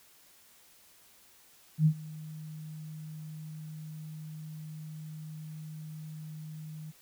sine tone with ADSR envelope, 155.56 Hz, D#3, in tune, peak -18 dBFS, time 1.78-6.92 s, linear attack 78 ms, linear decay 75 ms, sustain -22 dB, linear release 20 ms, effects white hiss -60 dBFS RMS until 7.01 s

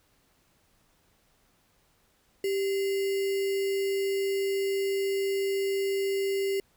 sine tone with sample-and-hold, 392 Hz, G4, in tune, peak -25 dBFS, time 2.44-6.6 s, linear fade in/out 2 ms, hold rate 2450 Hz, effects pink hiss -67 dBFS RMS until 6.76 s

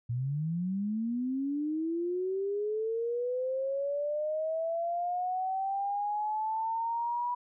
sine linear sweep, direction up, 115 to 978 Hz, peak -29 dBFS, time 0.09-7.35 s, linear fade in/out 10 ms, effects none

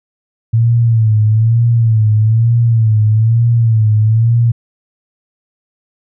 sine tone with vibrato, 112.4 Hz, A2, 37 cents sharp, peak -7 dBFS, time 0.53-4.52 s, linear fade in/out 10 ms, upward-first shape sine, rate 1.1 Hz, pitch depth 82 cents each way, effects none

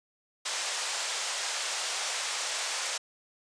white band-pass noise, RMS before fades -33 dBFS, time 0.45-2.98 s, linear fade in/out 10 ms, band 530 to 7900 Hz, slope 24 dB/octave, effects resampled to 22050 Hz

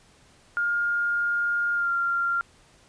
sine tone with pitch glide, 1414 to 1386.5 Hz, F6 to F6, +21 to -13 cents, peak -22 dBFS, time 0.57-2.41 s, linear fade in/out 0 ms, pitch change -34 cents, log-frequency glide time 1.74-1.9 s, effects pink hiss -57 dBFS RMS until 2.88 s + resampled to 22050 Hz

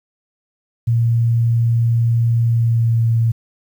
sine tone with pitch glide, 116.4 to 114.66 Hz, A#2 to A#2, -2 to -28 cents, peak -12 dBFS, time 0.87-3.32 s, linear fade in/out 10 ms, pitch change -26 cents, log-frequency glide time 2.45-3.05 s, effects 8-bit

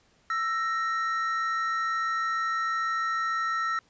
triangle tone pair together, 1326.9 / 1864.7 Hz, E6 / A#6, +11 / 0 cents, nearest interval tritone, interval 589 cents, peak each -25 / -30 dBFS, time 0.3-3.79 s, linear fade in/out 2 ms, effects pink hiss -64 dBFS RMS until 3.89 s + resampled to 16000 Hz

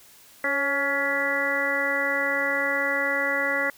harmonic tone with a mistuned harmonic, 281.2 Hz, C#4, 25 cents sharp, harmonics 1 / 2 / 3 / 4 / 5 / 6 / 7, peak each -35 / -29 / -37 / -34 / -31 / -30 / -25 dBFS, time 0.44-3.7 s, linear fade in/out 2 ms, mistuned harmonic 2, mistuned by -31 cents, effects white hiss -52 dBFS RMS until 3.77 s

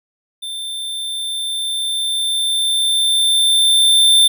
square tone with level ramp, 3567 Hz, A7, 23 cents sharp, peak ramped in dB -25 to -8 dBFS, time 0.42-4.28 s, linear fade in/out 10 ms, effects none

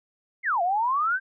sine exponential two-way sweep, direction down then up, 2217 to 678 to 1602 Hz, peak -21 dBFS, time 0.43-1.2 s, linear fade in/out 50 ms, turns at 0.62 s, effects none

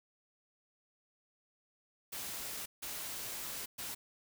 white noise bursts at uneven times, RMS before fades -42 dBFS, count 3, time 2.12-2.66 / 2.82-3.66 / 3.78-3.95 s, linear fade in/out 10 ms, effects none

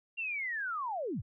sine linear sweep, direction down, 2787 to 61.74 Hz, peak -33 dBFS, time 0.17-1.22 s, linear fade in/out 20 ms, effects none

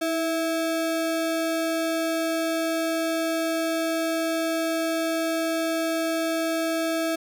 square ring-modulated tone, 490.4 Hz, B4, 12 cents flat, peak -21 dBFS, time 0.01-7.16 s, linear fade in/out 10 ms, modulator 168 Hz, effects none

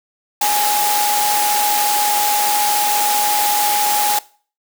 sine tone in noise, 830.6 Hz, G#5, in tune, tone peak -16 dBFS, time 0.41-4.19 s, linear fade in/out 5 ms, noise white, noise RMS -19 dBFS, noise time 0.41-4.19 s, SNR 0 dB, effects noise-tail reverb RT60 0.4 s tail -20 dB re dry + high-pass 300 Hz 12 dB/octave

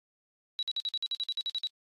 sine tone bursts, 3901 Hz, B7, 22 cents flat, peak -29 dBFS, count 13, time 0.59-1.671 s, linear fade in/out 0 ms, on 37 ms, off 50 ms, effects AAC 32 kbps

